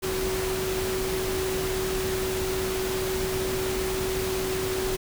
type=tone in noise; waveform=sine; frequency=376.7 Hz; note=F#4; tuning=31 cents sharp; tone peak=-27 dBFS; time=0.02-4.97 s; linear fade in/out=20 ms; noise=pink; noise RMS=-31 dBFS; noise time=0.02-4.97 s; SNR=+1 dB; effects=none